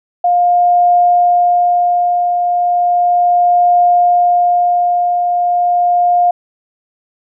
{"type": "tone with tremolo", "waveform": "sine", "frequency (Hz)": 707, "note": "F5", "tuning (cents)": 21, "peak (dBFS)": -6, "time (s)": [0.24, 6.31], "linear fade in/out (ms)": 5, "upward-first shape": "triangle", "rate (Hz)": 0.35, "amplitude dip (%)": 45, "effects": []}